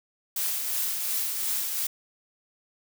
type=noise with tremolo; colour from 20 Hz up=blue; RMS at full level=-27 dBFS; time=0.36-1.87 s; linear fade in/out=5 ms; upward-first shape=triangle; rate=2.8 Hz; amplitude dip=40%; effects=none